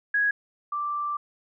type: tone pair in turn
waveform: sine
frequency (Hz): 1661.2 / 1174.6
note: G#6 / D6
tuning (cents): 0 / 0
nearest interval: tritone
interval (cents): 600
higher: first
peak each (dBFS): -20 / -26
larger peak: first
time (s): 0.14-0.31 / 0.72-1.17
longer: second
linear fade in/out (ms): 5
effects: none